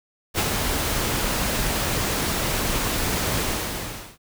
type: noise with ADSR envelope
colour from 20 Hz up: pink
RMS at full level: -21 dBFS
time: 0.34-4.18 s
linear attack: 48 ms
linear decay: 59 ms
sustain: -3 dB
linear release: 790 ms
effects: none